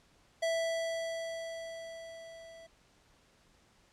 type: tone with level ramp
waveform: square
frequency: 659.3 Hz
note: E5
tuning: in tune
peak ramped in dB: -29 to -51 dBFS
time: 0.42-2.67 s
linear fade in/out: 10 ms
effects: pink hiss -66 dBFS RMS until 3.92 s + low-pass 8000 Hz 12 dB/octave